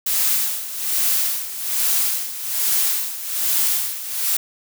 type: noise with tremolo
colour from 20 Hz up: blue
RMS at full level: -18 dBFS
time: 0.06-4.37 s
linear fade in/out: 5 ms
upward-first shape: sine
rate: 1.2 Hz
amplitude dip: 75%
effects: none